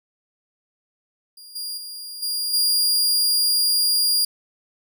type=tone with level steps; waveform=sawtooth; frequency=4823 Hz; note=D8; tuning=45 cents sharp; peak=-38 / -25 / -30 / -20 / -14 dBFS; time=1.37-4.25 s; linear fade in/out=5 ms; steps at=1.55 / 1.77 / 2.22 / 2.53 s; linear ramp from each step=10 ms; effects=none